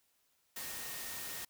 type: tone in noise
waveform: sine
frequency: 1847 Hz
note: A#6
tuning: 16 cents flat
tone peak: -52 dBFS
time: 0.56-1.45 s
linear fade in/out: 5 ms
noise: white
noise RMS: -43 dBFS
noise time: 0.56-1.45 s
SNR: -12 dB
effects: white hiss -75 dBFS RMS until 1.49 s